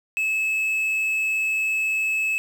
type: tone with quantisation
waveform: triangle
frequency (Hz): 2597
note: E7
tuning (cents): -26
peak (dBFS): -19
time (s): 0.17-2.38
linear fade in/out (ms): 0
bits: 7
effects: none